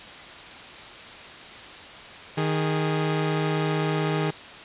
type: tone pair together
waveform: sawtooth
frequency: 156.05 / 412.3 Hz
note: D#3 / G#4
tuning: +5 / -13 cents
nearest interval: octave + perfect fourth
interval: 1682 cents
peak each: -20 / -24 dBFS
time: 2.37-4.31 s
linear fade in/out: 10 ms
effects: white hiss -41 dBFS RMS until 4.64 s + resampled to 8000 Hz